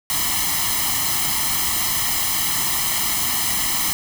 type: noise with comb filter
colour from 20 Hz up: white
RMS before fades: -21 dBFS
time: 0.1-3.93 s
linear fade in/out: 0 ms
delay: 0.98 ms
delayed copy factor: +0.85
effects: none